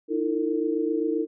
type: tone cluster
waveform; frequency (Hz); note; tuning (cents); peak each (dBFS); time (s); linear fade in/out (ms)
sine; 307.8 / 335.4 / 452.3; D#4 / E4 / A4; -19 / +30 / +48; -27; 0.08-1.27; 50
effects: none